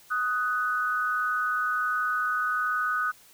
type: tone pair together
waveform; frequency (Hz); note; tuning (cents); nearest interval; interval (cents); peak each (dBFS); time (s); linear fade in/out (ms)
sine; 1249.7 / 1491; D#6 / F#6; +7 / +13; minor third; 306; -27 / -27; 0.1-3.12; 20
effects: white hiss -55 dBFS RMS until 3.33 s